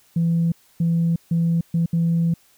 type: tone bursts at uneven times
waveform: sine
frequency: 167.4 Hz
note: E3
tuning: 27 cents sharp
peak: -15 dBFS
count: 5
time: 0.16-0.52 / 0.8-1.16 / 1.31-1.61 / 1.74-1.86 / 1.93-2.34 s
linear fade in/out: 5 ms
effects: tanh soft clip ceiling -13 dBFS + white hiss -57 dBFS RMS until 2.57 s